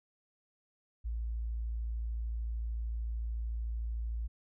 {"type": "tone", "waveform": "sine", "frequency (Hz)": 56.7, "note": "A#1", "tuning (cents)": -47, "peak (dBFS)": -33, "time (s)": [1.04, 4.28], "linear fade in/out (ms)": 20, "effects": []}